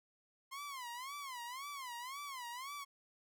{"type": "tone with vibrato", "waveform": "sawtooth", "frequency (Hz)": 1046.5, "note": "C6", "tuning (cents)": 0, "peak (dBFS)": -40, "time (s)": [0.51, 2.85], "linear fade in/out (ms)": 20, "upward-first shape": "sine", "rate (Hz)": 1.9, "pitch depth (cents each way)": 180, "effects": []}